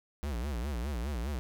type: tone with vibrato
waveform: square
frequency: 65 Hz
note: C2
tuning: 11 cents flat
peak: -33 dBFS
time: 0.23-1.39 s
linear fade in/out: 0 ms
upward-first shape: sine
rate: 4.9 Hz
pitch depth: 250 cents each way
effects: none